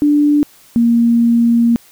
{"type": "tone pair in turn", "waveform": "sine", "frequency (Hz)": [293.7, 234.1], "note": ["D4", "A#3"], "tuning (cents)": [0, 8], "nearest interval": "major third", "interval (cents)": 392, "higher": "first", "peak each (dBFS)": -8, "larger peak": "neither", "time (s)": [[0.02, 0.43], [0.76, 1.76]], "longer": "second", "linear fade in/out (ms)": 0, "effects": ["white hiss -46 dBFS RMS until 1.91 s"]}